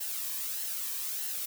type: noise with flanger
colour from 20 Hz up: blue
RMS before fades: -35 dBFS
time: 0-1.46 s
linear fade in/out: 10 ms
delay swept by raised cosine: 0.84 to 1.47 ms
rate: 1.6 Hz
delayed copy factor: -0.5
effects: none